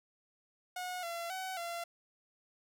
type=tone with pitch steps; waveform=sawtooth; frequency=727 / 680 / 753 / 684 Hz; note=F#5 / F5 / F#5 / F5; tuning=-31 / -46 / +30 / -36 cents; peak=-34 dBFS; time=0.76-1.84 s; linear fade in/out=5 ms; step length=270 ms; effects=none